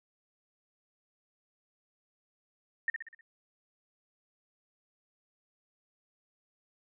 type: tone with echo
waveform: sine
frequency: 1825 Hz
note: A#6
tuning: 37 cents flat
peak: -26 dBFS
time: 2.88-2.9 s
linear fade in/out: 2 ms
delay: 62 ms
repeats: 5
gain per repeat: -6 dB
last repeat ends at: 3.21 s
effects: none